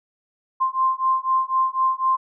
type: beating tone pair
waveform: sine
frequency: 1046.5 / 1050.5 Hz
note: C6 / C6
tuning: 0 / +7 cents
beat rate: 4 Hz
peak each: -21 dBFS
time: 0.6-2.17 s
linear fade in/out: 20 ms
effects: none